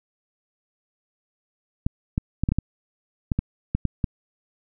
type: clicks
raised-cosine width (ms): 5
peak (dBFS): -9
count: 11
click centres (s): 1.865 / 2.179 / 2.436 / 2.489 / 2.52 / 2.586 / 3.318 / 3.39 / 3.75 / 3.853 / 4.042
effects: none